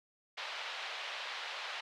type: band-pass noise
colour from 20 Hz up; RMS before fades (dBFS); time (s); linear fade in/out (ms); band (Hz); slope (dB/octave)
white; -42; 0.37-1.81; 10; 590 to 3800; 24
effects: none